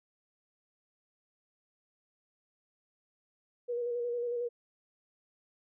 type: tone with vibrato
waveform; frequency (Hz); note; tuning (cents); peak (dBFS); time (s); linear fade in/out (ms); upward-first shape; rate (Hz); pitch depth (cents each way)
sine; 480; B4; -49; -31; 3.68-4.49; 20; square; 11; 23
effects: none